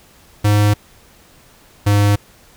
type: tone pair in turn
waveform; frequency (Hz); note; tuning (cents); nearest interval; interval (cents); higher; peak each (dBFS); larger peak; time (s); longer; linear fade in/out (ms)
square; 103.83 / 102.34; G#2 / G#2; 0 / -25; unison; 25; first; -11; neither; 0.44-0.74 / 1.86-2.16; neither; 10
effects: pink hiss -48 dBFS RMS until 2.56 s